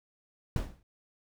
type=noise with exponential decay; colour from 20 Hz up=brown; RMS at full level=-27 dBFS; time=0.56-0.83 s; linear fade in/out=2 ms; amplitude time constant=57 ms; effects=none